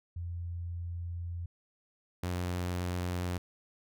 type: tone pair in turn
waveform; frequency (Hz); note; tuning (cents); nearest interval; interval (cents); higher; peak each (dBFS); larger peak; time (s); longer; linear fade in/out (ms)
sine / sawtooth; 86.2 / 89.25; F2 / F2; -22 / +38; minor second; 60; second; -35 / -28; second; 0.16-1.46 / 2.23-3.38; first; 5
effects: none